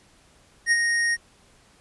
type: tone with ADSR envelope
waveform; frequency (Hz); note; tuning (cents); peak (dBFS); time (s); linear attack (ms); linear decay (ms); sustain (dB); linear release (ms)
square; 1864.7; A#6; 0; -16; 0.66-1.17; 56; 38; -5; 35
effects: pink hiss -57 dBFS RMS until 1.8 s + resampled to 24000 Hz